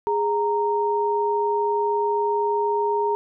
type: tone pair together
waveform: sine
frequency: 413.4 / 928.1 Hz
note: G#4 / A#5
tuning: -8 / -8 cents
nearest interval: octave + major second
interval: 1400 cents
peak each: -22 dBFS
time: 0.07-3.15 s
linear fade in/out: 0 ms
effects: none